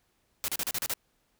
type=noise bursts; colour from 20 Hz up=white; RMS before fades=-31 dBFS; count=7; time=0.44-0.937 s; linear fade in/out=0 ms; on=41 ms; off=35 ms; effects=pink hiss -72 dBFS RMS until 1.39 s